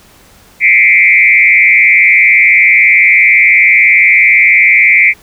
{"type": "tone with frequency modulation", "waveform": "sine", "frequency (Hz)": 2217, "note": "C#7", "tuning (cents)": 0, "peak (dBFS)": -3, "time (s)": [0.6, 5.14], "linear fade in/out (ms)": 50, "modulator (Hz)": 118, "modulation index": 1.7, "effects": ["pink hiss -42 dBFS RMS until 5.22 s"]}